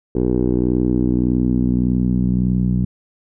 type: tone with low-pass filter sweep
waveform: 10% pulse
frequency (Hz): 61.74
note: B1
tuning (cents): 0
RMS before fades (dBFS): -17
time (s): 0.15-2.85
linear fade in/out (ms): 5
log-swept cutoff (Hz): 410 to 170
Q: 2.6
effects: none